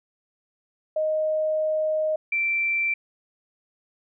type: tone pair in turn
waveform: sine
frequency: 622.3 / 2345 Hz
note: D#5 / D7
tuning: 0 / -3 cents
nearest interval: octave + major seventh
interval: 2297 cents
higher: second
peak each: -21 dBFS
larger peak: neither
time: 0.96-2.16 / 2.32-2.94 s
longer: first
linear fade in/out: 5 ms
effects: none